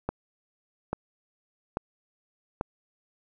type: click train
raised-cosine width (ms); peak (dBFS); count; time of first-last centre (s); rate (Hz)
1; -14; 4; 0.09-2.611; 1.19
effects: none